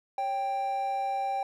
triangle tone pair together, 553 / 785.7 Hz, C#5 / G5, -4 / +4 cents, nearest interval tritone, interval 608 cents, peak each -36 / -26 dBFS, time 0.18-1.43 s, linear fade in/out 2 ms, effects none

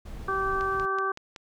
brown noise, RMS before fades -39 dBFS, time 0.05-0.86 s, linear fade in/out 10 ms
harmonic tone, 386.9 Hz, G4, 23 cents flat, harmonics 1 / 2 / 3 / 4, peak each -31 / -37 / -27 / -32 dBFS, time 0.28-1.12 s, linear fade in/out 5 ms
click train, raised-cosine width 0.2 ms, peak -24 dBFS, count 5, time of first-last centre 0.61-1.362 s, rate 5.32 Hz
effects none

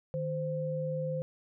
sine tone pair together, 154.3 / 519 Hz, D#3 / C5, -14 / -14 cents, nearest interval octave + major sixth, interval 2100 cents, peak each -34 / -33 dBFS, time 0.14-1.22 s, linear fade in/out 0 ms, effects none

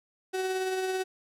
35% pulse tone with tremolo, 375.5 Hz, F#4, 26 cents sharp, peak -25 dBFS, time 0.33-1.04 s, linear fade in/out 20 ms, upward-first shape triangle, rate 18 Hz, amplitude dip 35%, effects low-pass 12000 Hz 12 dB/octave

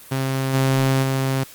sawtooth tone with level steps, 133.5 Hz, C3, 35 cents sharp, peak -16 / -12 / -15 dBFS, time 0.11-1.44 s, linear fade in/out 10 ms, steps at 0.53 / 1.02 s, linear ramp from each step 20 ms, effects white hiss -43 dBFS RMS until 1.54 s + Opus 32 kbps

